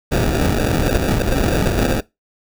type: noise with sample-and-hold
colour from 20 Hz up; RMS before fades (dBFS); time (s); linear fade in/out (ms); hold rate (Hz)
pink; -17; 0.11-2.01; 20; 1050
effects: noise-tail reverb RT60 0.2 s tail -21 dB re dry